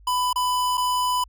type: tone with dropouts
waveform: square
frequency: 997 Hz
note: B5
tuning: 16 cents sharp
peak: -21 dBFS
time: 0.07-1.24 s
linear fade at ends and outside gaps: 5 ms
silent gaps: 0.33-0.358 / 0.773-0.777 s
effects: added 50 Hz sine -47 dBFS peak until 1.28 s